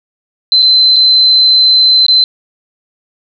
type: tone with dropouts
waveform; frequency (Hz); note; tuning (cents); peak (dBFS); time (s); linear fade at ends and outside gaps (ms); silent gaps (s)
sine; 4067; C8; -50; -4; 0.52-2.24; 1; 0.622-0.626 / 0.96-0.964 / 2.065-2.083
effects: none